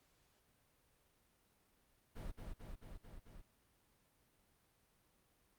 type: noise with echo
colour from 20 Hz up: brown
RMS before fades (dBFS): -45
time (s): 2.15-2.32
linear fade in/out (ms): 20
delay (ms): 220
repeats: 5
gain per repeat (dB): -2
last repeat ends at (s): 3.42
effects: pink hiss -75 dBFS RMS until 5.58 s + Opus 48 kbps